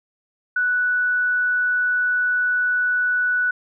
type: tone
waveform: sine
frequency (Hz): 1480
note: F#6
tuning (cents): 0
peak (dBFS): -17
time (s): 0.56-3.51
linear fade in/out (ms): 5
effects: none